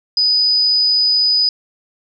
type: tone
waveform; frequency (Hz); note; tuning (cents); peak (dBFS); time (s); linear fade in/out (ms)
sine; 4978; D#8; 0; -11; 0.17-1.49; 2
effects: none